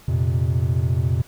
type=chord; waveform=triangle; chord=F suspended fourth; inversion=none; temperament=equal; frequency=87.31 / 116.54 / 130.81 Hz; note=F2 / Bb2 / C3; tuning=0 / 0 / 0 cents; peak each=-20 dBFS; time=0.08-1.22 s; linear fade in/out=5 ms; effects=pink hiss -49 dBFS RMS until 1.27 s